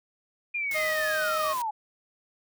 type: linear sweep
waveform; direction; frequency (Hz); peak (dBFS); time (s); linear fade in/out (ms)
sine; down; 2435 to 825; -27; 0.54-1.71; 10
type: noise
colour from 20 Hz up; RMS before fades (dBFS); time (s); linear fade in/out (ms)
white; -39; 0.71-1.62; 2
type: harmonic tone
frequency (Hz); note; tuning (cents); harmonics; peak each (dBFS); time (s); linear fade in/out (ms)
622.3; D#5; 0; 1 / 2 / 3 / 4 / 5 / 6 / 7 / 8 / 9; -29 / -35 / -39 / -41 / -43 / -45 / -46 / -47 / -48; 0.74-1.54; 20
effects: none